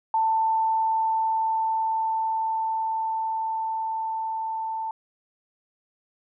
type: tone with level ramp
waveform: sine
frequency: 889 Hz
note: A5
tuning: 18 cents sharp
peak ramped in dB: -19 to -27 dBFS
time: 0.14-4.91 s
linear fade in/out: 2 ms
effects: none